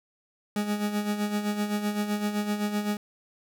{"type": "tone with tremolo", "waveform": "40% pulse", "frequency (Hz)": 207.7, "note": "G#3", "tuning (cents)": 0, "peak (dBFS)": -23, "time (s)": [0.56, 2.97], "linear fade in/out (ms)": 2, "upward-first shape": "sine", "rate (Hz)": 7.8, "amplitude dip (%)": 60, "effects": []}